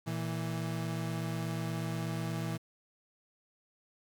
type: tone pair together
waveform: 35% pulse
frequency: 116.54 / 164.81 Hz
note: A#2 / E3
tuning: 0 / 0 cents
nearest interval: tritone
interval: 600 cents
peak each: -35 / -34 dBFS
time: 0.06-2.58 s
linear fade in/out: 20 ms
effects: 10-bit